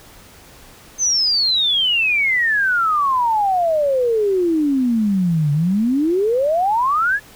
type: exponential two-way sweep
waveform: sine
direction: down then up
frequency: 6320 to 142.2 to 1745 Hz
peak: -14 dBFS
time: 0.98-7.2 s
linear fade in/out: 50 ms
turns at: 5.52 s
effects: pink hiss -44 dBFS RMS until 7.35 s